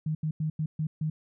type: tone bursts at uneven times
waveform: sine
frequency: 155.56 Hz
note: D#3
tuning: in tune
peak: -26 dBFS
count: 6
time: 0.06-0.15 / 0.23-0.31 / 0.4-0.5 / 0.59-0.66 / 0.79-0.87 / 1.01-1.1 s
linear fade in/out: 5 ms
effects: none